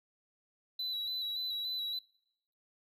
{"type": "tone with vibrato", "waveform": "triangle", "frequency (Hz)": 3951, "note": "B7", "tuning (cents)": 0, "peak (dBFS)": -33, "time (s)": [0.79, 1.99], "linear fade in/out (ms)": 5, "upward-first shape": "square", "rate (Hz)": 3.5, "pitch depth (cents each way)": 25, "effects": ["noise-tail reverb RT60 0.8 s tail -25 dB re dry"]}